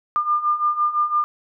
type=beating tone pair; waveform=sine; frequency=1199 / 1204.9 Hz; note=D6 / D6; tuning=+36 / +44 cents; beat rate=5.9 Hz; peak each=-23 / -19 dBFS; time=0.16-1.24 s; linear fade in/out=0 ms; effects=none